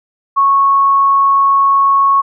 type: tone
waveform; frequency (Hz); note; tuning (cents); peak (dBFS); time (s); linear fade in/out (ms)
sine; 1103; C#6; -9; -7; 0.36-2.22; 20
effects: none